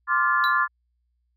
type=chord; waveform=sine; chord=D minor seventh; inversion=third; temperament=equal with one note detuned; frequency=1046.5 / 1174.7 / 1396.9 / 1726.8 Hz; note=C6 / D6 / F6 / A6; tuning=0 / 0 / 0 / -33 cents; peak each=-24 dBFS; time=0.07-0.68 s; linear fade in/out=50 ms
type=tone with exponential decay; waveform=triangle; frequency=3951 Hz; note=B7; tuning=in tune; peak=-23 dBFS; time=0.44-0.6 s; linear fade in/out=0 ms; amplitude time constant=33 ms
effects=added 60 Hz sine -68 dBFS peak until 1.36 s